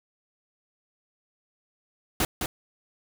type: noise with echo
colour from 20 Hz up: pink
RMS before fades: -24 dBFS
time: 2.2-2.25 s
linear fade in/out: 2 ms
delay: 210 ms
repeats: 1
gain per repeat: -5 dB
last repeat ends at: 2.46 s
effects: none